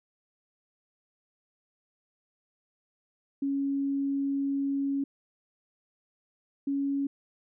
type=tone pair in turn; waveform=sine; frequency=277.2 / 278.5 Hz; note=C#4 / C#4; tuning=0 / +8 cents; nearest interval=unison; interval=8 cents; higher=second; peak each=-26 dBFS; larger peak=neither; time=3.42-5.04 / 6.67-7.07 s; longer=first; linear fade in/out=5 ms; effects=none